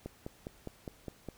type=click train; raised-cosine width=2 ms; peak=-26 dBFS; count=7; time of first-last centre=0.06-1.287 s; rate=4.89 Hz; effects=pink hiss -61 dBFS RMS until 1.37 s